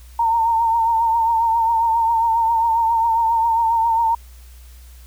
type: tone with vibrato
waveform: sine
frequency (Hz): 914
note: A#5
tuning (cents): -34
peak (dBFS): -14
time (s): 0.19-4.15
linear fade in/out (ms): 5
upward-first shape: triangle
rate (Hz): 7.4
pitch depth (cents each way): 52
effects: added 61 Hz sine -39 dBFS peak until 5.06 s + white hiss -51 dBFS RMS until 5.06 s